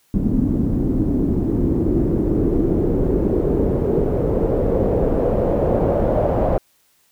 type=noise with low-pass filter sweep; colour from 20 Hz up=pink; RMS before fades=-18 dBFS; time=0.14-6.58 s; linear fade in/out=2 ms; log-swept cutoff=250 to 630 Hz; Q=3.2; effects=white hiss -60 dBFS RMS until 7.11 s